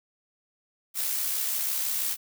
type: noise with amplitude modulation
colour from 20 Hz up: blue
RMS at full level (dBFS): -27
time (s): 0.94-2.17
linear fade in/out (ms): 50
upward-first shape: sine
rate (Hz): 66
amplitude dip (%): 35
effects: none